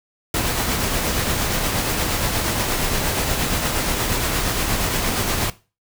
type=noise with tremolo; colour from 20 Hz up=pink; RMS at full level=-20 dBFS; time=0.34-5.5 s; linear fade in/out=2 ms; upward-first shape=triangle; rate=8.5 Hz; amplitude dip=35%; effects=noise-tail reverb RT60 0.3 s tail -17 dB re dry